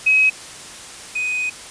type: tone pair in turn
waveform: sine / triangle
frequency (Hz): 2546 / 2501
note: D#7 / D#7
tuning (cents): +39 / +8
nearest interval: unison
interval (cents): 31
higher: first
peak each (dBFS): -11 / -18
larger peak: first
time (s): 0.06-0.3 / 1.15-1.5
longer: second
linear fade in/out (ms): 10
effects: white hiss -36 dBFS RMS until 1.7 s + resampled to 22050 Hz